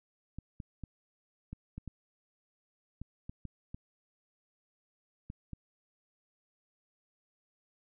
clicks, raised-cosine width 5 ms, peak -29 dBFS, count 12, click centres 0.386 / 0.602 / 0.837 / 1.53 / 1.78 / 1.877 / 3.016 / 3.295 / 3.453 / 3.745 / 5.301 / 5.533 s, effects none

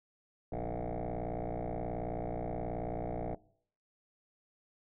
sine tone with frequency modulation, 311.1 Hz, D#4, in tune, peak -32 dBFS, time 0.52-3.35 s, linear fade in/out 5 ms, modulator 58.7 Hz, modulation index 7.5, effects noise-tail reverb RT60 0.6 s tail -23 dB re dry + tanh soft clip ceiling -33 dBFS

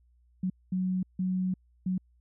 sine tone bursts at uneven times, 185 Hz, F#3, in tune, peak -26 dBFS, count 4, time 0.43-0.5 / 0.72-1.03 / 1.19-1.54 / 1.86-1.98 s, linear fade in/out 5 ms, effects added 60 Hz sine -61 dBFS peak until 2.2 s

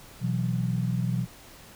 sine chord, B suspended fourth, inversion none, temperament equal, 123.47 / 164.81 / 185 Hz, B2 / E3 / F#3, 0 / 0 / 0 cents, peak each -27 / -30 / -30 dBFS, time 0.2-1.27 s, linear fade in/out 50 ms, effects pink hiss -49 dBFS RMS until 1.75 s

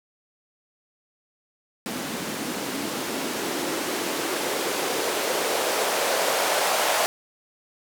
blue noise with band-pass filter sweep, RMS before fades -26 dBFS, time 1.86-7.06 s, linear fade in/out 0 ms, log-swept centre 210 to 660 Hz, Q 2, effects none

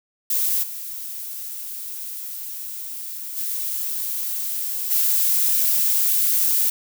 violet noise with level steps, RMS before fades -21 / -32 / -26 / -19 dBFS, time 0.3-6.7 s, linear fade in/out 5 ms, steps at 0.62 / 3.36 / 4.9 s, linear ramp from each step 20 ms, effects none

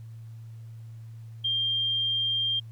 sine tone, 3190 Hz, G7, 30 cents sharp, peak -24 dBFS, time 1.44-2.6 s, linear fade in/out 10 ms, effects added 113 Hz sine -40 dBFS peak until 2.71 s + pink hiss -65 dBFS RMS until 2.71 s

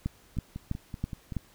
two click trains, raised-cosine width 5 ms, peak -24 / -17 dBFS, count 6 / 5, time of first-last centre 0.37-1.322 / 0.06-1.367 s, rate 5.25 / 3.06 Hz, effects pink hiss -59 dBFS RMS until 1.54 s

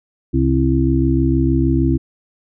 harmonic tone, 66.5 Hz, C2, 29 cents sharp, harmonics 1 / 2 / 4 / 5, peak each -18 / -18 / -18 / -18 dBFS, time 0.33-1.98 s, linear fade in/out 20 ms, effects none

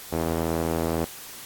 sawtooth tone with band-pass filter, 82 Hz, E2, 9 cents flat, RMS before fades -26 dBFS, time 0.12-1.05 s, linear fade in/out 10 ms, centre 460 Hz, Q 1, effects white hiss -41 dBFS RMS until 1.45 s + AAC 64 kbps

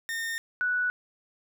40% pulse / sine tone pair in turn, 1827 / 1477.7 Hz, A#6 / F#6, -35 / -3 cents, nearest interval major third, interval 368 cents, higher first, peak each -29 / -24 dBFS, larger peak second, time 0.09-0.38 / 0.61-0.9 s, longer neither, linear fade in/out 0 ms, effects none

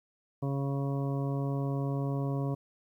harmonic tone, 138.59 Hz, C#3, in tune, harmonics 1 / 2 / 3 / 4 / 5 / 7 / 8, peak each -30 / -36 / -40 / -42 / -44 / -47 / -48 dBFS, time 0.42-2.55 s, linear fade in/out 10 ms, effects 11-bit

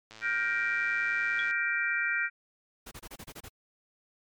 click train, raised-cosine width 0.2 ms, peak -30 dBFS, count 155, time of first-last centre 0.11-1.51 s, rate 110 Hz
sine chord, G minor seventh, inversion third, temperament just, 1411.2 / 1568 / 1881.6 / 2352 Hz, F6 / G6 / Bb6 / D7, +18 / 0 / +16 / +2 cents, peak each -32 dBFS, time 0.21-2.3 s, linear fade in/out 50 ms
sine tone with exponential decay, 3347 Hz, G#7, 13 cents sharp, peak -32 dBFS, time 1.39-1.5 s, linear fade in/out 1 ms, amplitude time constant 23 ms
pink noise bursts, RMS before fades -44 dBFS, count 8, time 2.86-3.488 s, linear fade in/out 10 ms, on 54 ms, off 28 ms
effects MP3 96 kbps

